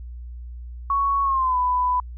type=tone with pitch glide; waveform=sine; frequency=1112 to 996.4 Hz; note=C#6 to B5; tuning=+5 to +15 cents; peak=-18 dBFS; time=0.9-2 s; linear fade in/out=2 ms; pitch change=-190 cents; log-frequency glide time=1.23-1.57 s; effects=added 60 Hz sine -33 dBFS peak until 2.17 s